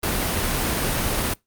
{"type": "noise", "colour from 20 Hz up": "pink", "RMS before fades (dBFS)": -23, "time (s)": [0.03, 1.34], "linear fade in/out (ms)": 5, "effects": ["noise-tail reverb RT60 0.2 s tail -25 dB re dry", "Opus 32 kbps"]}